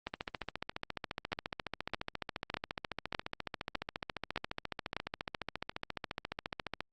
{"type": "two click trains", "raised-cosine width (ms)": 0.3, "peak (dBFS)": [-20, -17], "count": [98, 7], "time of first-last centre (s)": [[0.07, 6.806], [1.33, 4.966]], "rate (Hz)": [14.4, 1.65], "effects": ["Opus 32 kbps"]}